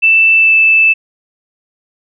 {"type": "tone with pitch glide", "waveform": "sine", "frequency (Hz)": [2653, 2635], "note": ["E7", "E7"], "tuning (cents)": [10, -1], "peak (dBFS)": -5, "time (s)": [0.02, 0.94], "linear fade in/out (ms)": 20, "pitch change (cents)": -11, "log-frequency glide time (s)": [0.34, 0.55], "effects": []}